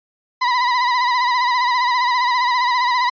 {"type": "tone with vibrato", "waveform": "35% pulse", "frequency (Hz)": 987.8, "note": "B5", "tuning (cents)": 0, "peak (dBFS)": -13, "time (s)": [0.41, 3.1], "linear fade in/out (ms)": 10, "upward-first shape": "sine", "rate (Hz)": 15, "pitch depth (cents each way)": 65, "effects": ["resampled to 11025 Hz"]}